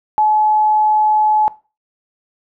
sine tone, 855 Hz, A5, 50 cents flat, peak -10 dBFS, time 0.18-1.48 s, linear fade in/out 0 ms, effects noise-tail reverb RT60 0.3 s tail -18 dB re dry

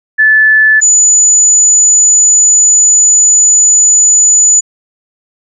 sine tone pair in turn, 1740 / 6960 Hz, A6 / A8, -20 / -20 cents, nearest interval 2 octaves, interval 2400 cents, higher second, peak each -3 dBFS, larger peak neither, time 0.18-0.81 / 0.81-4.61 s, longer second, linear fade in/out 20 ms, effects none

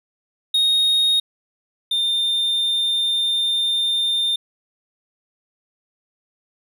triangle tone pair in turn, 3729 / 3610 Hz, A#7 / A7, 0 / +44 cents, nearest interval minor second, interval 56 cents, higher first, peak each -13 / -16 dBFS, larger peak first, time 0.54-1.2 / 1.91-4.36 s, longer second, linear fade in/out 5 ms, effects none

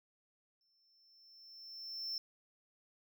triangle tone with exponential growth, 5350 Hz, E8, 25 cents sharp, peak -35 dBFS, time 0.61-2.18 s, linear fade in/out 1 ms, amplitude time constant 340 ms, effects none

